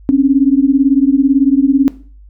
sine beating tone pair, 265.5 / 283.5 Hz, C4 / C#4, +25 / +39 cents, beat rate 18 Hz, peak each -10 dBFS, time 0.09-1.88 s, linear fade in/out 0 ms, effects noise-tail reverb RT60 0.4 s tail -17 dB re dry + added 50 Hz sine -36 dBFS peak until 2.29 s

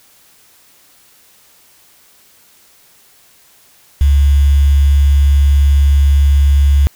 sine tone with quantisation, 70.4 Hz, C#2, 27 cents sharp, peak -6 dBFS, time 4.01-6.87 s, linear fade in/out 0 ms, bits 5, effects white hiss -48 dBFS RMS until 6.95 s

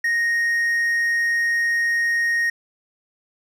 triangle tone, 1864.7 Hz, A#6, in tune, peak -16 dBFS, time 0.04-2.5 s, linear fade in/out 5 ms, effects none

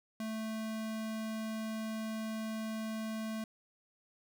square tone, 220 Hz, A3, in tune, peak -37 dBFS, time 0.2-3.44 s, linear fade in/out 2 ms, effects none

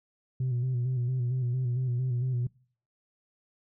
sine tone with vibrato, 125.2 Hz, B2, 24 cents sharp, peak -24 dBFS, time 0.4-2.47 s, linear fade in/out 5 ms, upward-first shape square, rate 4.4 Hz, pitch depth 51 cents each way, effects noise-tail reverb RT60 0.5 s tail -25 dB re dry + tanh soft clip ceiling -24 dBFS

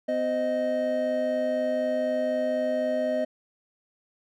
triangle tone cluster, 253.3 / 517 / 621 Hz, B3 / C5 / D#5, +44 / -21 / -3 cents, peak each -29 / -31 / -23 dBFS, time 0.08-3.25 s, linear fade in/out 10 ms, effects none

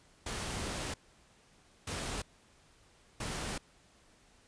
pink noise bursts at uneven times, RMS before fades -38 dBFS, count 3, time 0.26-0.94 / 1.87-2.22 / 3.2-3.58 s, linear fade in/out 5 ms, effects pink hiss -64 dBFS RMS until 4.47 s + resampled to 22050 Hz

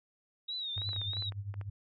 sine tone with vibrato, 3785 Hz, A#7, 26 cents sharp, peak -35 dBFS, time 0.48-1.3 s, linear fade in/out 10 ms, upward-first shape triangle, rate 3.1 Hz, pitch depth 110 cents each way
sine tone with tremolo, 100.2 Hz, G2, 38 cents sharp, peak -33 dBFS, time 0.76-1.7 s, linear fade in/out 10 ms, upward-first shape triangle, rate 9.9 Hz, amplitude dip 85%
clicks, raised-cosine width 0.5 ms, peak -33 dBFS, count 12, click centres 0.779 / 0.818 / 0.891 / 0.932 / 0.963 / 1.016 / 1.134 / 1.169 / 1.223 / 1.322 / 1.541 / 1.613 s
effects none

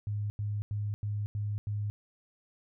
sine tone bursts, 103.83 Hz, G#2, in tune, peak -30 dBFS, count 6, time 0.07-1.9 s, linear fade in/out 0 ms, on 230 ms, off 90 ms, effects none

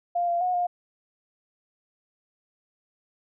sine tone with pitch steps, 699 / 690 / 727 / 709 Hz, F5 / F5 / F#5 / F5, +1 / -21 / -31 / +26 cents, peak -22 dBFS, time 0.15-0.67 s, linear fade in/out 10 ms, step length 130 ms, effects none

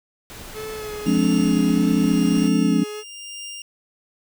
pink noise, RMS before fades -38 dBFS, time 0.3-2.48 s, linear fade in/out 0 ms
45% pulse tone with vibrato, 427.4 Hz, G#4, 50 cents sharp, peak -30 dBFS, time 0.53-3.04 s, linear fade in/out 50 ms, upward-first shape sine, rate 1.6 Hz, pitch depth 31 cents each way
sine chord, D half-diminished seventh, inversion first, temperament just, 176.2 / 211.4 / 264.3 / 293.7 Hz, F3 / Ab3 / C4 / D4, +16 / +31 / +18 / 0 cents, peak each -21 dBFS, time 1.06-2.84 s, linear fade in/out 10 ms
20% pulse tone with tremolo, 2800 Hz, F7, 4 cents sharp, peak -27 dBFS, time 1.06-3.62 s, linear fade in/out 2 ms, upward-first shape triangle, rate 0.94 Hz, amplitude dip 65%
effects none

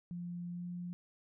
sine tone with pitch glide, 174.61 to 176.33 Hz, F3 to F3, 0 to +17 cents, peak -39 dBFS, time 0.11-0.93 s, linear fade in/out 0 ms, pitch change +17 cents, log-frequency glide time 0.51-0.66 s, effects none

